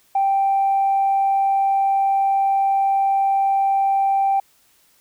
sine tone, 784 Hz, G5, in tune, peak -14 dBFS, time 0.15-4.4 s, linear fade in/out 5 ms, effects tanh soft clip ceiling -11 dBFS + white hiss -58 dBFS RMS until 5 s

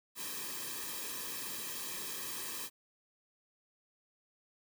white noise with comb filter, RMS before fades -41 dBFS, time 0.15-2.7 s, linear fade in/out 50 ms, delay 1.4 ms, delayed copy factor -0.85, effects none

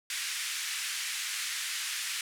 pink band-pass noise, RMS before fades -35 dBFS, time 0.1-2.21 s, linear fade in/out 2 ms, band 1700 to 11000 Hz, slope 24 dB/octave, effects none

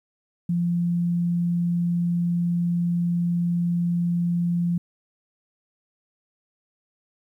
sine tone, 172.9 Hz, F3, 17 cents flat, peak -20 dBFS, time 0.49-4.78 s, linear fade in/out 5 ms, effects 10-bit

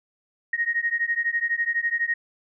sine beating tone pair, 1864.7 / 1876.7 Hz, A#6 / A#6, 0 / +11 cents, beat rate 12 Hz, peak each -25 dBFS, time 0.53-2.14 s, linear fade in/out 5 ms, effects none

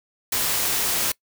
white noise, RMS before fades -23 dBFS, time 0.32-1.12 s, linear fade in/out 5 ms, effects noise-tail reverb RT60 0.1 s tail -23 dB re dry

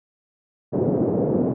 white band-pass noise, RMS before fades -21 dBFS, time 0.72-1.54 s, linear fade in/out 20 ms, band 120 to 480 Hz, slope 24 dB/octave, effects none

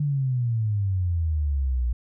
sine exponential sweep, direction down, 149.3 to 58.27 Hz, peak -21 dBFS, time 0-1.93 s, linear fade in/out 5 ms, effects none

